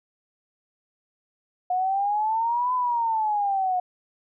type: exponential two-way sweep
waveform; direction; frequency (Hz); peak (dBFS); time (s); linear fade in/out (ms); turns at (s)
sine; up then down; 721 to 1013 to 721; -21; 1.7-3.8; 5; 2.74
effects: none